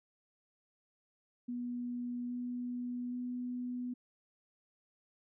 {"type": "tone with pitch steps", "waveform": "sine", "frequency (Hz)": [243.6, 245.4, 247.3], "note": ["B3", "B3", "B3"], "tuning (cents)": [-24, -11, 3], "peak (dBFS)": -36, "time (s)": [1.48, 3.94], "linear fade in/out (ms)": 10, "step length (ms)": 820, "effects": []}